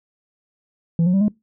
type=tone with pitch steps; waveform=sine; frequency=167.3 / 180.35 / 194.41 / 209.6 Hz; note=E3 / F#3 / G3 / G#3; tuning=+26 / -44 / -14 / +16 cents; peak=-11 dBFS; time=0.99-1.282 s; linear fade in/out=2 ms; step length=73 ms; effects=noise-tail reverb RT60 0.2 s tail -24 dB re dry + tanh soft clip ceiling -13 dBFS